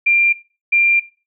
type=tone pair in turn; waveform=sine; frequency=2382 / 2382 Hz; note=D7 / D7; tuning=+24 / +24 cents; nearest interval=unison; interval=0 cents; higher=neither; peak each=-10 dBFS; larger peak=neither; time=0.06-0.33 / 0.72-1 s; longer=second; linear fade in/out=10 ms; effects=noise-tail reverb RT60 0.3 s tail -17 dB re dry